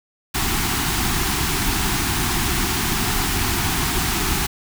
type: band-stop noise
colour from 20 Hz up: pink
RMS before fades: -21 dBFS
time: 0.34-4.47 s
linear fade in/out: 10 ms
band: 410 to 710 Hz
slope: 96 dB/octave
effects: none